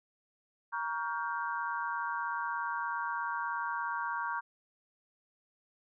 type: chord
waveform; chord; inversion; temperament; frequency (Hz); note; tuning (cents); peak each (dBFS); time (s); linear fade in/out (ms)
sine; G half-diminished seventh; first; just; 940.8 / 1128.9 / 1411.2 / 1568; Bb5 / Db6 / F6 / G6; +16 / +31 / +18 / 0; -36 / -38 / -40 / -39; 0.72-4.41; 20
effects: none